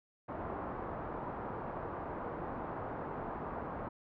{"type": "low-pass noise", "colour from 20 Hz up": "white", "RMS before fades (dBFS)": -41, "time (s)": [0.28, 3.89], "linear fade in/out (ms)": 10, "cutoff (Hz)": 1100, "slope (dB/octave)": 24, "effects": []}